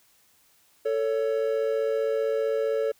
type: tone pair together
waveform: triangle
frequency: 444.1 / 559.5 Hz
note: A4 / C#5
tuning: +16 / +16 cents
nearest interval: major third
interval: 400 cents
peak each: -23 / -25 dBFS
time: 0.85-2.92 s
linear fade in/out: 10 ms
effects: white hiss -62 dBFS RMS until 2.99 s